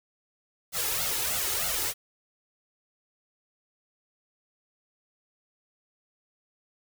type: noise with flanger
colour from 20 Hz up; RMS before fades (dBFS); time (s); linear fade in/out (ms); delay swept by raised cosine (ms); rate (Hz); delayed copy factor
white; -29; 0.72-1.94; 50; 1.4 to 2.4; 3.2; +0.85
effects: none